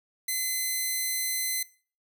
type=tone; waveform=5% pulse; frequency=2040 Hz; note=C7; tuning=44 cents flat; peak=-17 dBFS; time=0.28-1.63 s; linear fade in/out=5 ms; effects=noise-tail reverb RT60 0.4 s tail -20 dB re dry